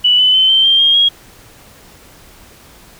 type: tone with pitch steps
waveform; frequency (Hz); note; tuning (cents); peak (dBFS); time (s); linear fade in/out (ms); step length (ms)
sine; 2960 / 3012 / 3064 / 3118 / 3172 / 3228 / 3284; F#7 / F#7 / G7 / G7 / G7 / G#7 / G#7; 0 / +30 / -40 / -10 / +20 / -50 / -20; -7; 0.04-1.09; 10; 150
effects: pink hiss -42 dBFS RMS until 2.99 s